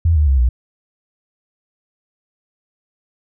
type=tone with pitch steps; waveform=sine; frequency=83.1 / 74.89 / 67.5 / 60.83 Hz; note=E2 / D2 / C#2 / B1; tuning=+15 / +34 / -45 / -26 cents; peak=-10 dBFS; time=0.05-0.49 s; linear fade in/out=5 ms; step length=110 ms; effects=none